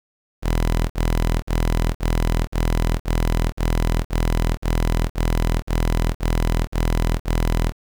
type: tone bursts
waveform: sawtooth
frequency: 41.2 Hz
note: E1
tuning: in tune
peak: -13 dBFS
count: 14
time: 0.42-7.725 s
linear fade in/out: 50 ms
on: 480 ms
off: 45 ms
effects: 7-bit